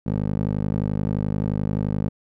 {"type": "tone with band-pass filter", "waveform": "15% pulse", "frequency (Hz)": 51.5, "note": "G#1", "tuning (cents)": -14, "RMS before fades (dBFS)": -24, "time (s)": [0.06, 2.09], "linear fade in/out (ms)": 10, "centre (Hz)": 220, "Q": 0.96, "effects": []}